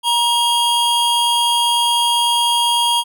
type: tone pair together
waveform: square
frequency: 948 / 3258 Hz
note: A#5 / G#7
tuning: +29 / -34 cents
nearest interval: octave + major sixth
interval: 2137 cents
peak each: -17 dBFS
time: 0.03-3.04 s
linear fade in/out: 50 ms
effects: none